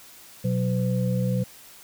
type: tone cluster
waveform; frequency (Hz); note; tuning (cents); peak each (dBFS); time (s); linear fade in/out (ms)
sine; 123.6 / 184.7 / 507; B2 / F#3 / B4; +2 / -3 / +45; -24 / -25 / -31; 0.44-1.44; 10
effects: white hiss -48 dBFS RMS until 1.83 s